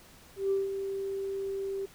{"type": "tone with ADSR envelope", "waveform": "sine", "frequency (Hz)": 390.9, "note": "G4", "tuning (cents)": -5, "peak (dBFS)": -23, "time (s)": [0.36, 1.86], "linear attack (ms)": 150, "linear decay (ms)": 170, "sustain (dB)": -8, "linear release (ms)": 10, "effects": ["tanh soft clip ceiling -20 dBFS", "pink hiss -55 dBFS RMS until 1.94 s"]}